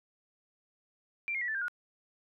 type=tone with pitch steps; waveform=sine; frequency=2360 / 2139 / 1939.2 / 1757.8 / 1593.4 / 1444.4 Hz; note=D7 / C7 / B6 / A6 / G6 / F#6; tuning=+8 / +38 / -32 / -2 / +28 / -42 cents; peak=-31 dBFS; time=1.28-1.682 s; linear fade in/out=0 ms; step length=67 ms; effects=none